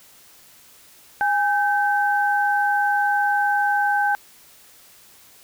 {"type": "tone pair together", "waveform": "sine", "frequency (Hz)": [819, 1546.1], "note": ["G#5", "G6"], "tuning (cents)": [-24, -24], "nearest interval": "major seventh", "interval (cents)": 1100, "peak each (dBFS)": [-19, -21], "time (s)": [1.21, 4.15], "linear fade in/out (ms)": 0, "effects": ["white hiss -50 dBFS RMS until 5.43 s"]}